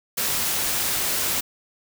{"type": "noise", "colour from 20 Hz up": "white", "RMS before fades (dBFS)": -24, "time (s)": [0.17, 1.41], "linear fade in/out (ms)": 10, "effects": []}